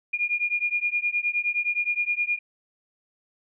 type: beating tone pair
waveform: sine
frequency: 2421 / 2430.6 Hz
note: D#7 / D#7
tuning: -48 / -41 cents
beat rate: 9.6 Hz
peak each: -26 dBFS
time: 0.13-2.39 s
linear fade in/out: 10 ms
effects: none